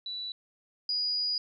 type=tone pair in turn; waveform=sine; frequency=3951 / 4904 Hz; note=B7 / D#8; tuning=0 / -26 cents; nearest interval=major third; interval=374 cents; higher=second; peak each=-34 / -27 dBFS; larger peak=second; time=0.06-0.32 / 0.89-1.38 s; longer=second; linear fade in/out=2 ms; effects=none